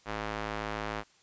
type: tone with band-pass filter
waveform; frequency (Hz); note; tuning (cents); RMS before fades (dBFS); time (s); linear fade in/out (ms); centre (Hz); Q
square; 53.4; G#1; +49; -36; 0.05-1.04; 50; 1300; 0.67
effects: white hiss -63 dBFS RMS until 1.22 s + resampled to 16000 Hz